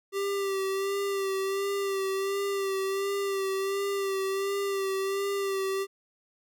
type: tone with vibrato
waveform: square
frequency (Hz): 392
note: G4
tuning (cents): 0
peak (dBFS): -28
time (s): 0.12-5.87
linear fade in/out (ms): 50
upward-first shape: sine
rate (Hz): 1.4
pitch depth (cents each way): 31
effects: none